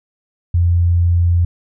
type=tone; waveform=sine; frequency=86.5 Hz; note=F2; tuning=16 cents flat; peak=-10 dBFS; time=0.54-1.45 s; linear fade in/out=5 ms; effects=none